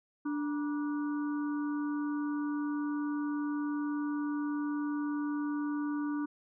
harmonic tone with a mistuned harmonic, 293.7 Hz, D4, in tune, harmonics 1 / 3 / 4 / 5, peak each -31 / -46 / -46 / -47 dBFS, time 0.25-6.26 s, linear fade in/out 10 ms, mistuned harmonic 3, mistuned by +140 cents, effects none

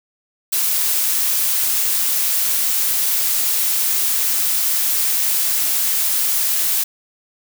blue noise, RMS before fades -18 dBFS, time 0.52-6.84 s, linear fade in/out 10 ms, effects none

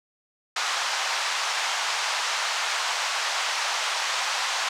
pink band-pass noise, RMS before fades -27 dBFS, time 0.56-4.69 s, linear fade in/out 5 ms, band 790 to 6800 Hz, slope 24 dB/octave, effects none

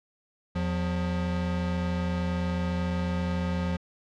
square tone pair together, 83.43 / 177.9 Hz, E2 / F3, +21 / +32 cents, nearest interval octave + minor second, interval 1311 cents, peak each -31 / -29 dBFS, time 0.55-3.77 s, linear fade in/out 10 ms, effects low-pass 4000 Hz 12 dB/octave

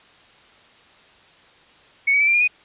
sine tone with pitch steps, 2217 / 2266 / 2316 / 2368 / 2420 / 2474 Hz, C#7 / C#7 / D7 / D7 / D#7 / D#7, 0 / +37 / -25 / +14 / -49 / -10 cents, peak -14 dBFS, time 2.07-2.478 s, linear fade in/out 10 ms, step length 68 ms, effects white hiss -51 dBFS RMS until 2.64 s + resampled to 8000 Hz

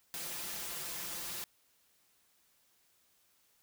white noise with comb filter, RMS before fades -41 dBFS, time 0.14-1.44 s, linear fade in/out 0 ms, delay 5.8 ms, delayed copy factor +0.6, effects white hiss -71 dBFS RMS until 3.62 s

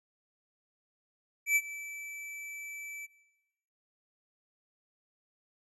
square tone with ADSR envelope, 2315 Hz, D7, 25 cents flat, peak -22 dBFS, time 1.46-3.07 s, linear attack 100 ms, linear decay 50 ms, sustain -19 dB, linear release 23 ms, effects noise-tail reverb RT60 1.0 s tail -19 dB re dry + resampled to 32000 Hz

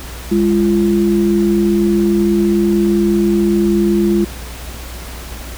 sine tone pair together, 204.2 / 342.9 Hz, G#3 / F4, -29 / -32 cents, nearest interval major sixth, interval 897 cents, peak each -13 dBFS, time 0.31-4.25 s, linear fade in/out 10 ms, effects added 60 Hz sine -28 dBFS peak until 5.57 s + pink hiss -32 dBFS RMS until 5.57 s

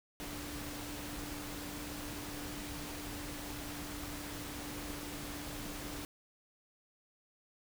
sine tone in noise, 293.7 Hz, D4, in tune, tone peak -46 dBFS, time 0.2-6.05 s, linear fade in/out 0 ms, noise pink, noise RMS -44 dBFS, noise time 0.2-6.05 s, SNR -5 dB, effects none

